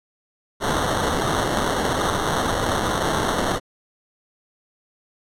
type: noise with sample-and-hold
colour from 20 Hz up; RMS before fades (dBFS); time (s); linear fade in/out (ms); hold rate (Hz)
white; -22; 0.6-3.6; 50; 2450
effects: low-pass 11000 Hz 12 dB/octave